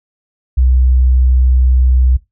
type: tone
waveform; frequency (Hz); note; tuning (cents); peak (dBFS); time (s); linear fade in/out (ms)
sine; 63.4; B1; +46; -7; 0.57-2.17; 10
effects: noise-tail reverb RT60 0.2 s tail -19 dB re dry